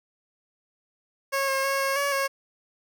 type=tone with pitch steps; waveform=15% pulse; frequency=547 / 538 / 547 / 544 / 565 / 547 Hz; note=C#5 / C5 / C#5 / C#5 / C#5 / C#5; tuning=-23 / +48 / -23 / -33 / +33 / -23 cents; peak=-17 dBFS; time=1.32-2.28 s; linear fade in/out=20 ms; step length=160 ms; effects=none